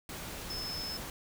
sine tone in noise, 5230 Hz, E8, 15 cents flat, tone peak -37 dBFS, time 0.5-0.97 s, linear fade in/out 2 ms, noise pink, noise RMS -42 dBFS, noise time 0.09-1.1 s, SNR +2 dB, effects none

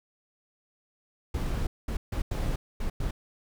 brown noise bursts at uneven times, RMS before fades -29 dBFS, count 6, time 1.34-1.67 / 1.88-1.97 / 2.12-2.22 / 2.31-2.56 / 2.8-2.9 / 3-3.11 s, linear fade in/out 5 ms, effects none

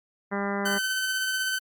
harmonic tone, 200.1 Hz, G3, 36 cents sharp, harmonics 1 / 2 / 3 / 4 / 5 / 6 / 7 / 8 / 9 / 10, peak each -30 / -33 / -35 / -36 / -37 / -38 / -38 / -39 / -40 / -40 dBFS, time 0.31-0.79 s, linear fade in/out 20 ms
sawtooth tone with tremolo, 1527 Hz, G6, 46 cents flat, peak -21 dBFS, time 0.65-1.59 s, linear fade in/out 10 ms, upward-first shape sine, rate 16 Hz, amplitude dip 25%
effects Opus 48 kbps

